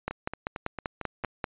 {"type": "two click trains", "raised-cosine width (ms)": 0.5, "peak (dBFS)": [-14, -19], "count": [8, 6], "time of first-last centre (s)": [[0.08, 1.442], [0.11, 1.239]], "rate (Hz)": [5.14, 4.43], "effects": ["resampled to 8000 Hz"]}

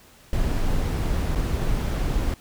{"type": "noise with dropouts", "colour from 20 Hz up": "brown", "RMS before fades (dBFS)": -23, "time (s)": [0.33, 2.34], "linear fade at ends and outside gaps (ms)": 1, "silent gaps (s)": [1.35, 1.357], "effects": ["pink hiss -52 dBFS RMS until 2.4 s"]}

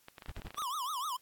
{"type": "clicks", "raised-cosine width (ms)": 0.3, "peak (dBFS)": -30, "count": 12, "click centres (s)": [0.084, 0.182, 0.222, 0.26, 0.294, 0.365, 0.419, 0.469, 0.506, 0.545, 0.582, 0.62]}
{"type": "noise bursts", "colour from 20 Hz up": "brown", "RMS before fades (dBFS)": -41, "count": 3, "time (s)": [0.28, 0.486], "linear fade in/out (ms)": 5, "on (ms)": 40, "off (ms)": 43}
{"type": "tone with vibrato", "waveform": "square", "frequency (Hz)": 1113, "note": "C#6", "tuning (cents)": 7, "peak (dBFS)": -35, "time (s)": [0.57, 1.17], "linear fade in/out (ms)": 10, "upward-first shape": "triangle", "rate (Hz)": 6.6, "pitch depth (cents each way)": 270}
{"effects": ["white hiss -67 dBFS RMS until 1.21 s", "AAC 64 kbps"]}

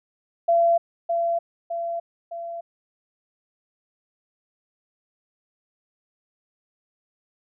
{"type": "tone with echo", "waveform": "sine", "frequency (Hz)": 679, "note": "F5", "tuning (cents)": -49, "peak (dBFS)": -15, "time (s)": [0.48, 0.78], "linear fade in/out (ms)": 10, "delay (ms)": 610, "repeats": 3, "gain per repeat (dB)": -5, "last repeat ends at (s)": 2.61, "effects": []}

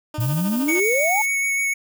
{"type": "tone with tremolo", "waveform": "15% pulse", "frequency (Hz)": 304.5, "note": "D#4", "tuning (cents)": -37, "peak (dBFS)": -22, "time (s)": [0.14, 0.8], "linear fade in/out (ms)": 2, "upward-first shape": "sine", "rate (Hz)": 13, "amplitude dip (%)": 65}
{"type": "exponential sweep", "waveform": "sine", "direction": "up", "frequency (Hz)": [110, 891], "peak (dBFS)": -19, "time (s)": [0.18, 1.22], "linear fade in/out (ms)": 5}
{"type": "noise", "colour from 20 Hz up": "violet", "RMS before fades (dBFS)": -32, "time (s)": [0.2, 1.26], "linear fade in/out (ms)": 5}
{"type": "tone with vibrato", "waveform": "square", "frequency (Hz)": 2220, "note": "C#7", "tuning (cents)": 2, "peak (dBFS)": -20, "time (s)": [0.68, 1.74], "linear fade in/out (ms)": 10, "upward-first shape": "sine", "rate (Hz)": 6.7, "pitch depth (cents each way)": 13}
{"effects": []}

